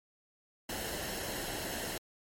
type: noise with comb filter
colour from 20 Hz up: pink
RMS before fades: -38 dBFS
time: 0.69-1.98 s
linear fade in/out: 5 ms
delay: 0.84 ms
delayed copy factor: -0.55
effects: MP3 64 kbps